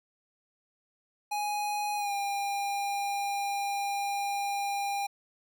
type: tone with pitch glide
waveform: square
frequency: 830.6 to 802.8 Hz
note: G#5 to G5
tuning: 0 to +41 cents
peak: -30 dBFS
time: 1.31-5.07 s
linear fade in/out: 10 ms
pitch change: -59 cents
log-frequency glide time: 1.96-2.13 s
effects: none